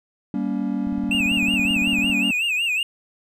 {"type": "chord", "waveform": "triangle", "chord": "G diminished", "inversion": "none", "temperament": "just", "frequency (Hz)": [196, 235.2, 282.2], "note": ["G3", "Bb3", "Db4"], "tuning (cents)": [0, 16, 31], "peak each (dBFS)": -24, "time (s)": [0.34, 2.31], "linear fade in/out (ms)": 2}
{"type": "click train", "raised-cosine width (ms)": 5, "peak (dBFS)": -24, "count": 23, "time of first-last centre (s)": [0.87, 2.099], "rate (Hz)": 17.9}
{"type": "tone with vibrato", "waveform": "triangle", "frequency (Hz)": 2637, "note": "E7", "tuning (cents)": 0, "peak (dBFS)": -18, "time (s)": [1.11, 2.83], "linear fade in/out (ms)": 2, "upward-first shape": "sine", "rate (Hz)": 5.4, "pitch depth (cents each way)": 130}
{"effects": []}